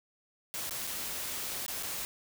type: noise with dropouts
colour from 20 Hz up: white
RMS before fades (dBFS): -37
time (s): 0.54-2.05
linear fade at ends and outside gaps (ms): 0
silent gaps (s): 0.695-0.709 / 0.869-0.873 / 1.663-1.681 / 1.826-1.832
effects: none